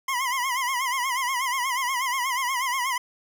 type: tone with vibrato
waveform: 25% pulse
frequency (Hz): 1024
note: C6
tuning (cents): -38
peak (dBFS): -20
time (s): 0.08-2.98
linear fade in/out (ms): 5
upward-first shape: sine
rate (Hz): 8.3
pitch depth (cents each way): 110
effects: none